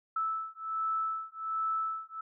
sine beating tone pair, 1312 / 1313.3 Hz, E6 / E6, -9 / -7 cents, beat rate 1.3 Hz, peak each -34 / -34 dBFS, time 0.16-2.21 s, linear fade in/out 5 ms, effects none

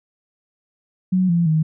sine tone with pitch steps, 185 / 170.63 / 157.37 Hz, F#3 / F3 / D#3, 0 / -40 / +20 cents, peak -14 dBFS, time 1.12-1.63 s, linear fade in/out 10 ms, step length 170 ms, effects none

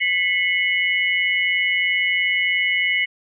sine tone cluster, 1997 / 2180 / 2949 Hz, B6 / C#7 / F#7, +19 / -29 / -6 cents, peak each -21 / -20 / -25 dBFS, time 0-3.06 s, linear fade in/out 20 ms, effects none

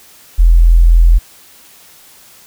sine tone, 42.02 Hz, E1, 34 cents sharp, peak -3 dBFS, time 0.38-1.19 s, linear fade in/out 20 ms, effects white hiss -42 dBFS RMS until 2.46 s

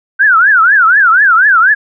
sine tone with vibrato, 1498 Hz, F#6, 21 cents sharp, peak -4 dBFS, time 0.19-1.75 s, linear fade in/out 20 ms, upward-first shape triangle, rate 4.1 Hz, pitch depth 290 cents each way, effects none

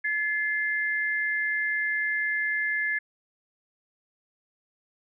sine tone pair together, 1718 / 2088 Hz, A6 / C7, -42 / -4 cents, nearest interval minor third, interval 338 cents, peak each -26 / -29 dBFS, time 0.04-2.99 s, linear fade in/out 10 ms, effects none

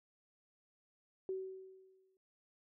sine tone with exponential decay, 378.8 Hz, F#4, 41 cents sharp, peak -35 dBFS, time 1.29-2.17 s, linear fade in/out 1 ms, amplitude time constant 190 ms, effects none

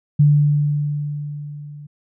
sine tone with level ramp, 146.83 Hz, D3, in tune, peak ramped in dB -8 to -34 dBFS, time 0.19-1.87 s, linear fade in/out 10 ms, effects none

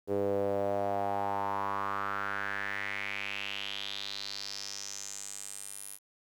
sawtooth tone with band-pass filter sweep, 100 Hz, G2, 35 cents sharp, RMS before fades -35 dBFS, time 0.07-5.99 s, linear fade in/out 50 ms, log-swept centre 430 to 11000 Hz, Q 4.5, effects 10-bit

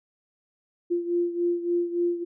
sine beating tone pair, 346.4 / 349.9 Hz, F4 / F4, -14 / +3 cents, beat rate 3.5 Hz, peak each -24 / -29 dBFS, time 0.9-2.25 s, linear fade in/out 20 ms, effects none

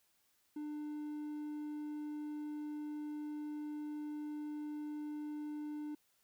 triangle tone, 299 Hz, D4, 31 cents sharp, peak -38 dBFS, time 0.56-5.95 s, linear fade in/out 5 ms, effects white hiss -75 dBFS RMS until 6.23 s

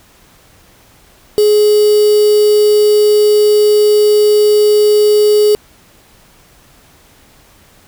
sine tone with quantisation, 420 Hz, G#4, 19 cents sharp, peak -6 dBFS, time 1.38-5.55 s, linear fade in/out 0 ms, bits 3, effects pink hiss -46 dBFS RMS until 7.87 s

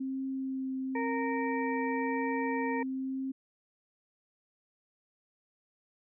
sine tone with vibrato, 264.7 Hz, C4, 20 cents sharp, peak -32 dBFS, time 0-3.32 s, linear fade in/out 10 ms, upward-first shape triangle, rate 0.97 Hz, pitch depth 14 cents each way
harmonic tone, 463.6 Hz, A#4, 10 cents flat, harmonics 1 / 2 / 4 / 5, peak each -35 / -35 / -39 / -42 dBFS, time 0.95-2.83 s, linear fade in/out 5 ms
effects none

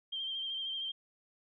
sine tone with vibrato, 3164 Hz, G7, 15 cents sharp, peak -35 dBFS, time 0.12-0.92 s, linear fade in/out 10 ms, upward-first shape sine, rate 13 Hz, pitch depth 32 cents each way, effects none

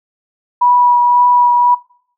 sine tone with vibrato, 974 Hz, B5, 24 cents flat, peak -7 dBFS, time 0.61-1.75 s, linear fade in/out 10 ms, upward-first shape triangle, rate 1.9 Hz, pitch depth 13 cents each way, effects noise-tail reverb RT60 0.6 s tail -22 dB re dry

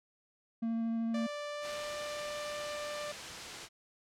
triangle tone with vibrato, 228.1 Hz, A#3, 37 cents flat, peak -29 dBFS, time 0.62-1.27 s, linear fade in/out 10 ms, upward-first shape sine, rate 13 Hz, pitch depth 9 cents each way
sawtooth tone with pitch glide, 587.3 to 592.4 Hz, D5 to D5, 0 to +15 cents, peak -34 dBFS, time 1.14-3.12 s, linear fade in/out 5 ms, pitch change +15 cents, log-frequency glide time 1.49-1.79 s
white noise, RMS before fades -42 dBFS, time 1.61-3.69 s, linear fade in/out 50 ms
effects low-pass 6000 Hz 12 dB/octave

